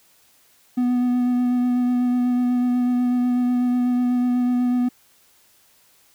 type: tone with vibrato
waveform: triangle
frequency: 246.9 Hz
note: B3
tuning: in tune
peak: -15 dBFS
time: 0.77-4.89 s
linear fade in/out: 10 ms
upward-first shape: sine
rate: 8.1 Hz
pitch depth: 14 cents each way
effects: white hiss -57 dBFS RMS until 6.14 s